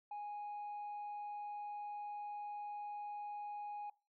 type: tone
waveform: sine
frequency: 828 Hz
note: G#5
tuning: 5 cents flat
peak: -40 dBFS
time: 0.11-3.9 s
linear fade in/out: 5 ms
effects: noise-tail reverb RT60 0.3 s tail -21 dB re dry + tanh soft clip ceiling -41 dBFS